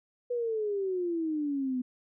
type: exponential sweep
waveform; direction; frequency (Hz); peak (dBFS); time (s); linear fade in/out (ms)
sine; down; 493.7 to 247.7; -28; 0.3-1.82; 10
effects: none